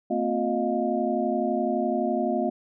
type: tone cluster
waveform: sine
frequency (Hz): 224.8 / 256.6 / 356.6 / 623 / 703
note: A3 / C4 / F4 / D#5 / F5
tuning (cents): +37 / -34 / +36 / +2 / +11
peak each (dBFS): -29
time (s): 0.1-2.5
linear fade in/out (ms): 10
effects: none